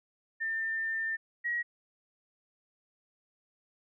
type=tone pair in turn; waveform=sine; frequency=1797 / 1903.9 Hz; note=A6 / A#6; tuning=+36 / +36 cents; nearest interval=minor second; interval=100 cents; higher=second; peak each=-30 / -29 dBFS; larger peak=second; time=0.4-1.17 / 1.44-1.63 s; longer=first; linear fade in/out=20 ms; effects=none